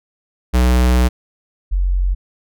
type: tone pair in turn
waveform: square / sine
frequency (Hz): 62 / 45.57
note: B1 / F#1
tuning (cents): +7 / -26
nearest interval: perfect fourth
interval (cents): 533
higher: first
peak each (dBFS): -11 / -13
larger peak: first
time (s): 0.53-1.09 / 1.71-2.15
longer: first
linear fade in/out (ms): 20
effects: none